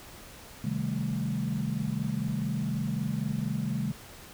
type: chord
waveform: sine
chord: A half-diminished seventh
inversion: first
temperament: equal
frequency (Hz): 130.81 / 155.56 / 196 / 220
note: C3 / Eb3 / G3 / A3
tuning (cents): 0 / 0 / 0 / 0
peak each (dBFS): -33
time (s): 0.64-3.92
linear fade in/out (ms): 5
effects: tanh soft clip ceiling -18 dBFS + pink hiss -48 dBFS RMS until 4.33 s